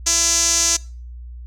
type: tone with band-pass filter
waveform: sawtooth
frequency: 336.1 Hz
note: E4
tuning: 34 cents sharp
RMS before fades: -17 dBFS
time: 0.06-0.77 s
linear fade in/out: 10 ms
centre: 6400 Hz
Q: 5.4
effects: noise-tail reverb RT60 0.4 s tail -24 dB re dry + added 60 Hz sine -32 dBFS peak until 1.46 s